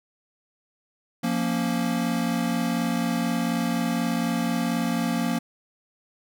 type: chord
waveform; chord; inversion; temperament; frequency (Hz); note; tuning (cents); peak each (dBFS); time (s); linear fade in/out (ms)
square; Bb minor; second; equal; 174.61 / 233.1 / 277.2; F3 / Bb3 / Db4; 0 / 0 / 0; -29 / -26 / -31; 1.23-5.39; 10
effects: none